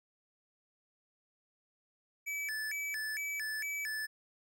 square tone with vibrato, 2000 Hz, B6, 21 cents sharp, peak -36 dBFS, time 2.26-4.07 s, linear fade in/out 20 ms, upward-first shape square, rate 2.2 Hz, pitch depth 240 cents each way, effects none

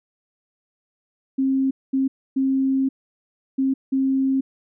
sine tone bursts at uneven times, 267.3 Hz, C4, 37 cents sharp, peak -17 dBFS, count 5, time 1.38-1.71 / 1.93-2.08 / 2.36-2.89 / 3.58-3.74 / 3.92-4.41 s, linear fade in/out 10 ms, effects none

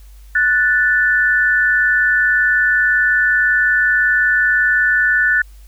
sine tone pair together, 1478.2 / 1760 Hz, F#6 / A6, -2 / 0 cents, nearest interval minor third, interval 302 cents, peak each -14 dBFS, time 0.35-5.42 s, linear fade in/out 5 ms, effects added 50 Hz sine -37 dBFS peak until 5.67 s + white hiss -53 dBFS RMS until 5.67 s

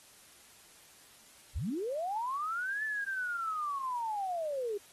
sine linear two-way sweep, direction up then down, 46.95 to 1760 to 391.7 Hz, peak -32 dBFS, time 1.55-4.78 s, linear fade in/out 10 ms, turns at 2.84 s, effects white hiss -58 dBFS RMS until 4.92 s + AAC 32 kbps

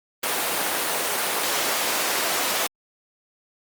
pink high-pass noise, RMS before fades -24 dBFS, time 0.23-2.67 s, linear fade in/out 5 ms, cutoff 500 Hz, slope 12 dB/octave, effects Opus 32 kbps

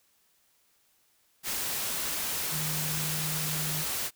sine tone in noise, 154.3 Hz, D#3, 14 cents flat, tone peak -34 dBFS, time 2.5-3.85 s, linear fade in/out 50 ms, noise white, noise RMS -32 dBFS, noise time 1.43-4.11 s, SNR -5 dB, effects white hiss -68 dBFS RMS until 4.15 s

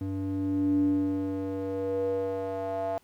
square tone with band-pass filter sweep, 96.3 Hz, G2, 30 cents flat, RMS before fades -29 dBFS, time 0.01-2.98 s, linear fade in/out 0 ms, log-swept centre 210 to 700 Hz, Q 5.8, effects pink hiss -64 dBFS RMS until 3.03 s + high-pass 60 Hz 12 dB/octave

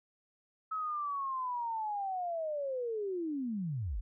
sine linear sweep, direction down, 1294 to 35.58 Hz, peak -33 dBFS, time 0.71-4.01 s, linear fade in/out 10 ms, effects none

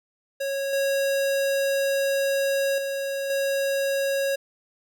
square tone with level steps, 550 Hz, C#5, 14 cents flat, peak -26 / -22 / -27 / -23 dBFS, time 0.4-4.36 s, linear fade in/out 10 ms, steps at 0.73 / 2.78 / 3.3 s, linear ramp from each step 2 ms, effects none

